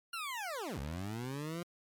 20% pulse linear two-way sweep, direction down then up, 1420 to 65.1 to 176.4 Hz, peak -33 dBFS, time 0.13-1.63 s, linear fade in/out 5 ms, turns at 0.79 s, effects MP3 96 kbps

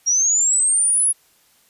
sine linear sweep, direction up, 5600 to 10548 Hz, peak -14 dBFS, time 0.06-1.13 s, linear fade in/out 20 ms, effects white hiss -57 dBFS RMS until 1.69 s + resampled to 32000 Hz

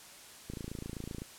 click train, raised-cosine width 3 ms, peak -27 dBFS, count 21, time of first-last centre 0.5-1.219 s, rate 27.8 Hz, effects white hiss -52 dBFS RMS until 1.38 s + low-pass 11000 Hz 12 dB/octave

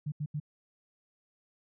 sine tone bursts, 149.2 Hz, D3, 28 cents sharp, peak -31 dBFS, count 3, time 0.06-0.401 s, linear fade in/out 10 ms, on 61 ms, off 79 ms, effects none

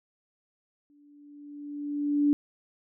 sine tone with exponential growth, 290.6 Hz, D4, 18 cents flat, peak -18 dBFS, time 0.9-2.33 s, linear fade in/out 0 ms, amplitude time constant 310 ms, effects none

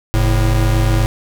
square tone pair together, 46.21 / 109.9 Hz, F#1 / A2, -1 / -2 cents, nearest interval octave + minor third, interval 1499 cents, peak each -15 dBFS, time 0.14-1.06 s, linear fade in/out 0 ms, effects none

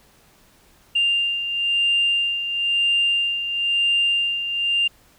sine beating tone pair, 2794 / 2795 Hz, F7 / F7, 0 / +1 cents, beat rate 1 Hz, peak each -18 / -25 dBFS, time 0.95-4.88 s, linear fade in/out 10 ms, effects tanh soft clip ceiling -11 dBFS + pink hiss -55 dBFS RMS until 5.18 s

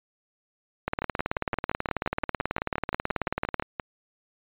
two click trains, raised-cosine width 0.5 ms, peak -11 / -14 dBFS, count 51 / 17, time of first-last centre 0.88-3.597 / 1.02-3.798 s, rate 18.4 / 5.76 Hz, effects resampled to 8000 Hz

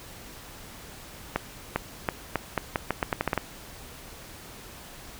accelerating click train, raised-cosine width 0.5 ms, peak -9 dBFS, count 13, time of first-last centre 1.36-3.377 s, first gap 400 ms, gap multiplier 0.82, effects pink hiss -45 dBFS RMS until 5.19 s

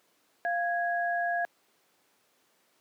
sine tone pair together, 696 / 1657.3 Hz, F5 / G#6, -6 / -4 cents, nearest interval octave + minor third, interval 1502 cents, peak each -28 / -31 dBFS, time 0.45-1.45 s, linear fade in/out 0 ms, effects pink hiss -68 dBFS RMS until 2.8 s + high-pass 300 Hz 12 dB/octave

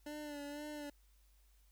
25% pulse tone with vibrato, 293.4 Hz, D4, 2 cents flat, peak -40 dBFS, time 0.06-0.9 s, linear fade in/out 5 ms, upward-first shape sine, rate 2 Hz, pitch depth 42 cents each way, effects added 50 Hz sine -65 dBFS peak until 1.71 s + white hiss -75 dBFS RMS until 1.71 s

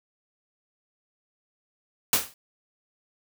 white noise with exponential decay, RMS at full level -17 dBFS, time 2.13-2.34 s, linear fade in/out 2 ms, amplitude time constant 44 ms, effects none

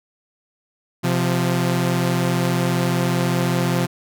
sawtooth tone pair together, 129.64 / 174.61 Hz, C3 / F3, -16 / 0 cents, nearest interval perfect fourth, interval 516 cents, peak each -17 / -16 dBFS, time 1.03-3.87 s, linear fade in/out 20 ms, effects none

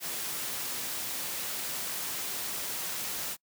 white noise, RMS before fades -35 dBFS, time 0-3.37 s, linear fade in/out 50 ms, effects noise-tail reverb RT60 0.1 s tail -26 dB re dry + high-pass 100 Hz 12 dB/octave

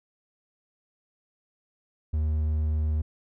triangle tone, 77 Hz, D#2, 17 cents flat, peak -21 dBFS, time 2.13-3.02 s, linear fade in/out 10 ms, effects none

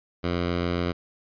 10% pulse tone, 87.31 Hz, F2, in tune, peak -16 dBFS, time 0.23-0.93 s, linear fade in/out 20 ms, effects resampled to 11025 Hz

